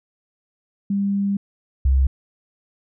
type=tone pair in turn; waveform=sine; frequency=199.3 / 66.51 Hz; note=G3 / C2; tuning=+29 / +29 cents; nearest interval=octave + perfect fifth; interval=1900 cents; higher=first; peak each=-18 / -13 dBFS; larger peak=second; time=0.9-1.37 / 1.85-2.07 s; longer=first; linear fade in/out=5 ms; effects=none